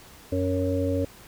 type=harmonic tone; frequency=92.5 Hz; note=F#2; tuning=in tune; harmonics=1 / 3 / 5 / 6; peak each=-27 / -27 / -30 / -29 dBFS; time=0.32-1.05 s; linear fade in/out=5 ms; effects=pink hiss -49 dBFS RMS until 1.27 s